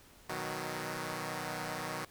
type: chord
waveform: 5% pulse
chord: B major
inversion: none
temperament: equal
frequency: 123.47 / 155.56 / 185 Hz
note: B2 / D#3 / F#3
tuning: 0 / 0 / 0 cents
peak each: -31 / -29 / -30 dBFS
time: 0.29-2.05 s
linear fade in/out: 5 ms
effects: pink hiss -59 dBFS RMS until 2.1 s